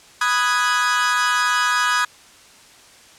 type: chord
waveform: 40% pulse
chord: G# minor seventh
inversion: first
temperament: equal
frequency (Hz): 987.8 / 1244.5 / 1480 / 1661.2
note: B5 / D#6 / F#6 / G#6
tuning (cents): 0 / 0 / 0 / 0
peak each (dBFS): -23 / -20 / -24 / -20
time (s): 0.21-2.05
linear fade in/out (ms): 5
effects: white hiss -47 dBFS RMS until 3.18 s + low-pass 8000 Hz 12 dB/octave